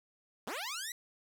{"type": "linear sweep", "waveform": "10% pulse", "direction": "up", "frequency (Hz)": [174.61, 2000], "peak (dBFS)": -29, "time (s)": [0.47, 0.92], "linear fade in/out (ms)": 2, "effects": []}